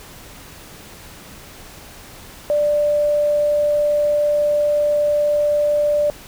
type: tone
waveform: sine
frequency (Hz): 590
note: D5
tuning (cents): +8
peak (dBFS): -14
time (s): 2.5-6.1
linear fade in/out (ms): 0
effects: pink hiss -40 dBFS RMS until 6.27 s